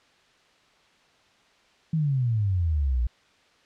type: exponential sweep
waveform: sine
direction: down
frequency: 164.81 to 56.7 Hz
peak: -21 dBFS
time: 1.93-3.07 s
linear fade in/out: 5 ms
effects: white hiss -60 dBFS RMS until 3.65 s + low-pass 4000 Hz 12 dB/octave